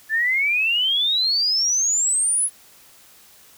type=exponential sweep; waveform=sine; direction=up; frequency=1729 to 10640 Hz; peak=-17 dBFS; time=0.09-2.5 s; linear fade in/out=50 ms; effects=white hiss -50 dBFS RMS until 3.57 s